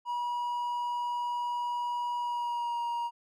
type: tone with pitch glide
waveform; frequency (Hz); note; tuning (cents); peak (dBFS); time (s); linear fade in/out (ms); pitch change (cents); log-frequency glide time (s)
triangle; 965 to 946.2; B5 to A#5; -40 to +26; -28; 0.05-3.11; 50; -34; 2.18-2.81
effects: none